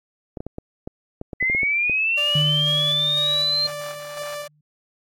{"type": "clicks", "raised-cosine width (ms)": 2, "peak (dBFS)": -18, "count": 12, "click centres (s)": [0.372, 0.405, 0.466, 0.584, 0.875, 1.214, 1.332, 1.427, 1.499, 1.549, 1.632, 1.897]}
{"type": "linear sweep", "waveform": "sine", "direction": "up", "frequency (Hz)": [2000, 4200], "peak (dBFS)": -18, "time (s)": [1.4, 3.67], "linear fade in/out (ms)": 10}
{"type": "tone with tremolo", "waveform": "sawtooth", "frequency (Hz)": 587, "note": "D5", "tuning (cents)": -1, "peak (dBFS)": -25, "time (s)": [2.17, 4.48], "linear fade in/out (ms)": 10, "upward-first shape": "square", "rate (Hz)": 2, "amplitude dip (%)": 35}
{"type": "tone with exponential decay", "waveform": "sine", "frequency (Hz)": 150, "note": "D3", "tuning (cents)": 37, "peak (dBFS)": -18, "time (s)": [2.35, 4.61], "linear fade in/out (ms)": 5, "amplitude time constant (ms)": 490}
{"effects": ["AAC 48 kbps"]}